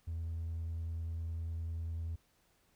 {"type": "tone with vibrato", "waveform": "triangle", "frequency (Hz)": 82.41, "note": "E2", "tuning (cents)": 0, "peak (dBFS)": -33, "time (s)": [0.07, 2.16], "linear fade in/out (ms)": 10, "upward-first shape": "sine", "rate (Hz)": 10, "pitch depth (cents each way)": 9, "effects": ["tanh soft clip ceiling -32 dBFS", "pink hiss -72 dBFS RMS until 2.75 s"]}